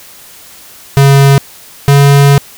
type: tone pair in turn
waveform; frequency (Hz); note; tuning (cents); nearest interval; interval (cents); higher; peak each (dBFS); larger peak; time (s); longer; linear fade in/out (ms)
square; 138.59 / 140.85; C#3 / C#3; 0 / +28; unison; 28; second; -3; neither; 0.97-1.38 / 1.88-2.38; second; 0
effects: white hiss -35 dBFS RMS until 2.57 s